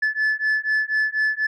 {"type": "beating tone pair", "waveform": "sine", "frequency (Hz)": [1731, 1735.1], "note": ["A6", "A6"], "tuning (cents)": [-29, -25], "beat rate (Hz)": 4.1, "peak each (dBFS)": -20, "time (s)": [0.02, 1.47], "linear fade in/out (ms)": 10, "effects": ["tanh soft clip ceiling -16 dBFS"]}